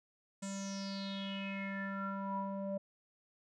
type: tone with low-pass filter sweep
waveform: square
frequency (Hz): 196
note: G3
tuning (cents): 0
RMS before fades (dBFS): -40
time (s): 0.42-2.78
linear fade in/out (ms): 10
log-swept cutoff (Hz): 7900 to 630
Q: 7.8
effects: none